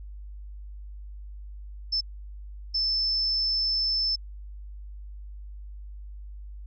sine tone bursts at uneven times, 5274 Hz, E8, in tune, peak -23 dBFS, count 2, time 1.92-2.01 / 2.74-4.16 s, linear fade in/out 10 ms, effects added 50 Hz sine -38 dBFS peak until 6.66 s

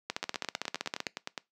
two click trains, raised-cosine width 0.2 ms, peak -17 / -14 dBFS, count 12 / 16, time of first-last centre 0.24-1.378 / 0.1-1.068 s, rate 9.67 / 15.5 Hz, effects noise-tail reverb RT60 0.2 s tail -22 dB re dry + high-pass 200 Hz 12 dB/octave

